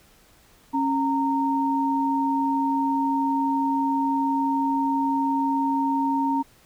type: tone pair together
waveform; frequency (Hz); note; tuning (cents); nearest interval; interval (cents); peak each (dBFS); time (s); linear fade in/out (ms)
sine; 273.9 / 923; C#4 / A#5; -21 / -17; octave + major sixth; 2104; -23; 0.73-6.43; 20
effects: pink hiss -56 dBFS RMS until 6.65 s